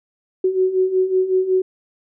sine beating tone pair, 370 / 375.4 Hz, F#4 / F#4, 0 / +25 cents, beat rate 5.4 Hz, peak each -21 / -16 dBFS, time 0.44-1.62 s, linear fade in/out 5 ms, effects none

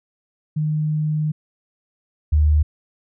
sine tone pair in turn, 153.2 / 75.72 Hz, D#3 / D#2, -27 / -47 cents, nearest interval octave, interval 1220 cents, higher first, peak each -18 / -12 dBFS, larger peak second, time 0.56-1.32 / 2.32-2.63 s, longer first, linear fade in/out 10 ms, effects none

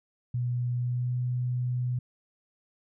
sine tone with pitch glide, 122.5 to 124.28 Hz, B2 to B2, -14 to +11 cents, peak -26 dBFS, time 0.34-1.99 s, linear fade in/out 5 ms, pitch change +25 cents, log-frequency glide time 0.79-1.16 s, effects none

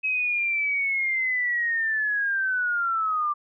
sine linear sweep, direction down, 2557 to 1174.7 Hz, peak -22 dBFS, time 0.03-3.34 s, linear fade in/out 20 ms, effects none

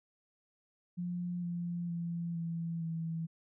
sine tone with pitch steps, 176.4 / 173.17 / 170 / 166.88 / 163.83 Hz, F3 / F3 / F3 / E3 / E3, +18 / -14 / -46 / +22 / -10 cents, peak -34 dBFS, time 0.97-3.27 s, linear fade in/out 20 ms, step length 460 ms, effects none

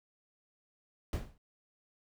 brown noise with exponential decay, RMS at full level -29 dBFS, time 1.13-1.38 s, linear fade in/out 2 ms, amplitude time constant 53 ms, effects none

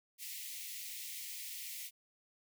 white high-pass noise, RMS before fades -45 dBFS, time 0.18-1.91 s, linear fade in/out 50 ms, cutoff 1900 Hz, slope 96 dB/octave, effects none

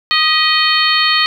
harmonic tone with a mistuned harmonic, 620 Hz, D#5, 6 cents flat, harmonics 2 / 3 / 4 / 5 / 6 / 7, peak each -17 / -17 / -19 / -17 / -21 / -16 dBFS, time 0.11-1.26 s, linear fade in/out 0 ms, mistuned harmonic 3, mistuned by +45 cents, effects 7-bit

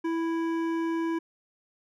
sine tone with hard clipping, 330 Hz, E4, 2 cents sharp, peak -28 dBFS, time 0.04-1.19 s, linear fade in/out 10 ms, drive 12 dB, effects none

